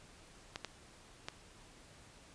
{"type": "clicks", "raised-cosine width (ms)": 0.2, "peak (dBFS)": -22, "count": 3, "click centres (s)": [0.559, 0.647, 1.285], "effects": ["pink hiss -59 dBFS RMS until 2.34 s", "resampled to 22050 Hz"]}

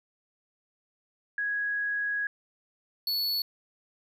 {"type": "tone pair in turn", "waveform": ["sine", "square"], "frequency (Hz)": [1661.2, 4420], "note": ["G#6", "C#8"], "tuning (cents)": [0, -6], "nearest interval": "octave + perfect fourth", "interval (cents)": 1694, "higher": "second", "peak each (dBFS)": -27, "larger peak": "neither", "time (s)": [[1.38, 2.27], [3.07, 3.42]], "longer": "first", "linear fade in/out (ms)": 2, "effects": []}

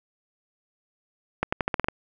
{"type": "accelerating click train", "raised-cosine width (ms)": 0.5, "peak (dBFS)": -8, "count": 8, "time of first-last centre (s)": [1.43, 1.885], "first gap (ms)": 95, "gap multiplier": 0.87, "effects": []}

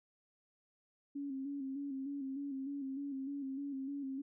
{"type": "tone with vibrato", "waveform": "sine", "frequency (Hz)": 275, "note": "C#4", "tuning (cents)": -14, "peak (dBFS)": -38, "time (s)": [1.15, 4.22], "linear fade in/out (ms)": 10, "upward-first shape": "square", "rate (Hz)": 3.3, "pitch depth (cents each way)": 47, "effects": []}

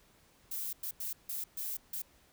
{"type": "noise bursts at uneven times", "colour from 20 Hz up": "violet", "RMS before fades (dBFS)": -38, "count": 6, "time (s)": [[0.51, 0.73], [0.83, 0.91], [1, 1.13], [1.29, 1.44], [1.57, 1.77], [1.93, 2.02]], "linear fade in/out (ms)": 5, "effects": ["pink hiss -65 dBFS RMS until 2.32 s"]}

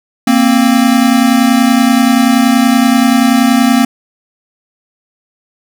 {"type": "tone pair together", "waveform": "square", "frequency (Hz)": [232.6, 263.1], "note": ["A#3", "C4"], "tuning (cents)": [-4, 10], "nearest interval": "major second", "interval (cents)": 214, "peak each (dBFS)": -10, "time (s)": [0.27, 3.85], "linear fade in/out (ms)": 5, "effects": []}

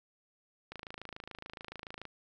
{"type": "click train", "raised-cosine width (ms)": 0.3, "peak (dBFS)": -27, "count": 37, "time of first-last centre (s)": [0.72, 2.053], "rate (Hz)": 27, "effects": []}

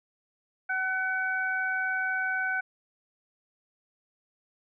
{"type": "harmonic tone", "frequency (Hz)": 754, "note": "F#5", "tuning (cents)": 32, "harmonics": [1, 2, 3], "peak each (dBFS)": [-35, -27, -38], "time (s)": [0.69, 2.61], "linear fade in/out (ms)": 10, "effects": []}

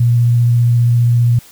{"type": "tone with vibrato", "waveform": "sine", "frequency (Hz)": 119.3, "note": "A#2", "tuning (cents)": 41, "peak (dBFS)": -8, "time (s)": [0, 1.39], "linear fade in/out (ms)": 5, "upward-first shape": "sine", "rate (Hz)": 15, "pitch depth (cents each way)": 11, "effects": ["white hiss -42 dBFS RMS until 1.51 s"]}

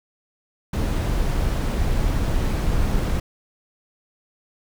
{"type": "noise", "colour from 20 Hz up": "brown", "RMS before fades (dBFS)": -21, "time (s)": [0.73, 3.2], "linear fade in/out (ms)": 5, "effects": []}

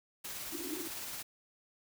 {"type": "noise with tremolo", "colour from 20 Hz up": "white", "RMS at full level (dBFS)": -41, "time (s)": [0.24, 1.23], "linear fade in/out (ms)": 10, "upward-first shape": "triangle", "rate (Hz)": 18, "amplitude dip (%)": 30}
{"type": "band-pass noise", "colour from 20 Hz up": "white", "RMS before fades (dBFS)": -43, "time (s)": [0.52, 0.88], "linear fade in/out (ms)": 5, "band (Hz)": [280, 360], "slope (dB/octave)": 96}
{"effects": []}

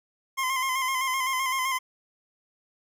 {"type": "tone with vibrato", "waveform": "25% pulse", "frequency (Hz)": 1046.5, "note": "C6", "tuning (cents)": 0, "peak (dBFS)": -21, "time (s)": [0.37, 1.79], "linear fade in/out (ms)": 20, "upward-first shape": "square", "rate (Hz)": 7.8, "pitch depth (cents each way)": 37, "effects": []}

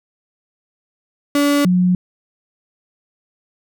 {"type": "tone pair in turn", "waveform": ["35% pulse", "sine"], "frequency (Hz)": [287.1, 180.86], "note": ["D4", "F#3"], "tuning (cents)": [-39, -39], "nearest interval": "minor sixth", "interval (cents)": 800, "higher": "first", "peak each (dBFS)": [-11, -11], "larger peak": "neither", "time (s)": [[1.35, 1.65], [1.65, 1.95]], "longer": "neither", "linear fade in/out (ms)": 2, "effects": []}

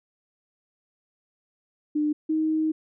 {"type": "tone pair in turn", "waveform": "sine", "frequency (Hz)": [300, 314.1], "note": ["D4", "D#4"], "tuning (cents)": [37, 16], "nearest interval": "minor second", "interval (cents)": 79, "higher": "second", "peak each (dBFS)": -21, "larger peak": "neither", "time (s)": [[1.95, 2.13], [2.29, 2.72]], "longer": "second", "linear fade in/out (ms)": 10, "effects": []}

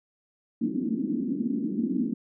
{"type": "band-pass noise", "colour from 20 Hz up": "white", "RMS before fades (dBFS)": -28, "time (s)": [0.61, 2.14], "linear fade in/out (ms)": 10, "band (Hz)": [200, 300], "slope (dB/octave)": 48, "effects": []}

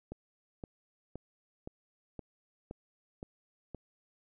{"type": "click train", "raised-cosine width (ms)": 2, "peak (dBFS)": -28, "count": 8, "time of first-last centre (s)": [0.12, 3.747], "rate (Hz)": 1.93, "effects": []}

